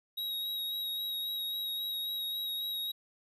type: tone with vibrato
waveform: square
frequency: 3808 Hz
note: A#7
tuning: 36 cents sharp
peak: -34 dBFS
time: 0.17-2.92 s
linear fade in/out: 10 ms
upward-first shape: sine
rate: 3.7 Hz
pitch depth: 18 cents each way
effects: 12-bit